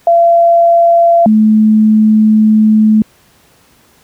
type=tone pair in turn; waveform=sine; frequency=681 / 216.1 Hz; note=F5 / A3; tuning=-44 / -31 cents; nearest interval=octave + minor sixth; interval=1987 cents; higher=first; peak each=-4 dBFS; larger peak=neither; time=0.07-1.26 / 1.26-3.02 s; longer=second; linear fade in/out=2 ms; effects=pink hiss -48 dBFS RMS until 4.03 s + high-pass 60 Hz 12 dB/octave